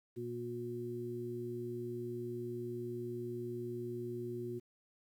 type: harmonic tone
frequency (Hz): 120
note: B2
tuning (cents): -49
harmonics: 1 / 2 / 3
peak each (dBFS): -45 / -46 / -40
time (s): 0.16-4.6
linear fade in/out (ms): 20
effects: 11-bit